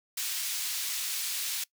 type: high-pass noise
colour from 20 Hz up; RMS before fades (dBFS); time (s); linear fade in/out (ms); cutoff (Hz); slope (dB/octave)
pink; -33; 0.17-1.64; 5; 3300; 12
effects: noise-tail reverb RT60 0.1 s tail -22 dB re dry